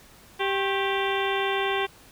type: harmonic tone with a mistuned harmonic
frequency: 392 Hz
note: G4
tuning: in tune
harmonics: 1 / 2 / 3 / 4 / 5 / 6 / 7 / 8 / 9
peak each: -27 / -30 / -32 / -33 / -34 / -35 / -35 / -36 / -37 dBFS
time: 0.39-1.87 s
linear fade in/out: 20 ms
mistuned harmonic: 3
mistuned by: -140 cents
effects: pink hiss -52 dBFS RMS until 2.11 s